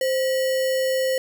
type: tone with sample-and-hold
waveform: sine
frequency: 523 Hz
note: C5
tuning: 1 cent flat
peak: -19 dBFS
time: 0.01-1.18 s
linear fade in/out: 2 ms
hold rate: 2450 Hz
effects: none